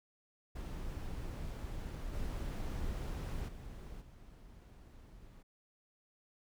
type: noise with level steps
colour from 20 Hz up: brown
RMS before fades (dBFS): -42 / -39 / -48 / -55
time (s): 0.55-5.43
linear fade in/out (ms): 10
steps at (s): 2.13 / 3.47 / 4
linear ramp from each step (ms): 20
effects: none